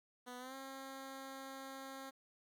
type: tone with pitch glide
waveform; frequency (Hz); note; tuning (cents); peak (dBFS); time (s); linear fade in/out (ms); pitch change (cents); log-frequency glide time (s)
10% pulse; 247.7 to 268.6; B3 to C4; +5 to +46; -39; 0.26-2.11; 20; +141; 0.38-0.55
effects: 13-bit